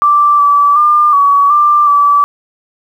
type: tone with pitch steps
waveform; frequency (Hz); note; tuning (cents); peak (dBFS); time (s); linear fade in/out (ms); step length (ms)
sine; 1172 / 1154 / 1200 / 1132 / 1185 / 1154; D6 / D6 / D6 / C#6 / D6 / D6; -4 / -31 / +37 / +36 / +15 / -31; -5; 0.02-2.24; 0; 370
effects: 7-bit